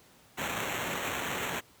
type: noise with sample-and-hold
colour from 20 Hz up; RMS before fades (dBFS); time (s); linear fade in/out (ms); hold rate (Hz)
violet; -34; 0.37-1.61; 20; 4900
effects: pink hiss -59 dBFS RMS until 1.8 s + high-pass 80 Hz 12 dB/octave